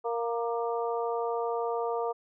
harmonic tone with a mistuned harmonic, 233.1 Hz, A#3, in tune, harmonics 2 / 3 / 4 / 5, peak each -30 / -34 / -36 / -38 dBFS, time 0.04-2.13 s, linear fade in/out 20 ms, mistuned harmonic 5, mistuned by +30 cents, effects none

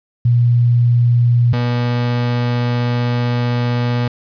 sine / 35% pulse tone pair in turn, 120 / 121.04 Hz, B2 / B2, -49 / -34 cents, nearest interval unison, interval 15 cents, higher second, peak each -9 / -13 dBFS, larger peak first, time 0.25-1.53 / 1.53-4.08 s, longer second, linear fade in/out 5 ms, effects resampled to 11025 Hz + 8-bit

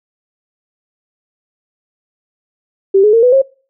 sine tone with pitch steps, 389.4 / 422.2 / 457.8 / 496.3 / 538.1 Hz, G4 / G#4 / A#4 / B4 / C5, -12 / +29 / -31 / +8 / +48 cents, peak -5 dBFS, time 2.94-3.42 s, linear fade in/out 10 ms, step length 96 ms, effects noise-tail reverb RT60 0.4 s tail -26 dB re dry

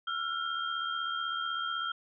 sine tone cluster, 1346 / 1422 / 3199 Hz, E6 / F6 / G7, +36 / +31 / +34 cents, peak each -34 / -37 / -37 dBFS, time 0.07-1.92 s, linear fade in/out 5 ms, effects none

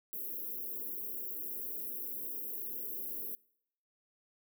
white band-stop noise, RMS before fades -40 dBFS, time 0.13-3.35 s, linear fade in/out 0 ms, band 480 to 12000 Hz, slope 48 dB/octave, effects noise-tail reverb RT60 0.7 s tail -24 dB re dry + high-pass 300 Hz 12 dB/octave

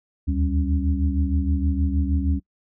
sine tone cluster, 73.5 / 79.9 / 194 / 276.2 Hz, D2 / D#2 / G3 / C#4, +2 / +47 / -18 / -6 cents, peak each -21 / -26 / -29 / -27 dBFS, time 0.27-2.4 s, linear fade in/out 20 ms, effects noise-tail reverb RT60 0.1 s tail -24 dB re dry

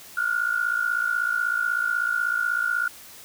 sine tone pair together, 1406 / 1462.2 Hz, F6 / F#6, +11 / -21 cents, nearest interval minor second, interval 68 cents, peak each -24 / -25 dBFS, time 0.17-2.88 s, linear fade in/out 5 ms, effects white hiss -45 dBFS RMS until 3.24 s

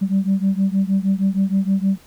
sine beating tone pair, 191.3 / 197.7 Hz, G3 / G3, -42 / +15 cents, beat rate 6.4 Hz, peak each -17 / -18 dBFS, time 0.01-1.98 s, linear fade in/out 20 ms, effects tanh soft clip ceiling -10 dBFS + pink hiss -50 dBFS RMS until 2.06 s

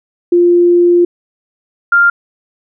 sine tone pair in turn, 349.2 / 1396.8 Hz, F4 / F6, 0 / 0 cents, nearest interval 2 octaves, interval 2400 cents, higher second, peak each -5 dBFS, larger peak neither, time 0.32-1.05 / 1.92-2.1 s, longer first, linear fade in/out 5 ms, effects none

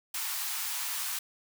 white high-pass noise, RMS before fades -34 dBFS, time 0.14-1.19 s, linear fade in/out 5 ms, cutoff 790 Hz, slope 48 dB/octave, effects none

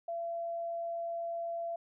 sine tone, 677 Hz, E5, 46 cents sharp, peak -34 dBFS, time 0.08-1.76 s, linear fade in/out 5 ms, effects none

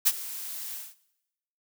blue noise with ADSR envelope, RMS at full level -19 dBFS, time 0.05-0.95 s, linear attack 21 ms, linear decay 44 ms, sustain -18 dB, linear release 200 ms, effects noise-tail reverb RT60 0.9 s tail -19 dB re dry

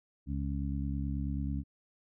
harmonic tone, 69.3 Hz, C#2, in tune, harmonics 1 / 2 / 3 / 4, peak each -34 / -37 / -39 / -40 dBFS, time 0.26-1.64 s, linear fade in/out 50 ms, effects none

